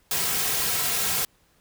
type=noise with comb filter; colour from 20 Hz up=white; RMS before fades=-25 dBFS; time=0.11-1.25 s; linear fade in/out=2 ms; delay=3.4 ms; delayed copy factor=-0.55; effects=pink hiss -63 dBFS RMS until 1.6 s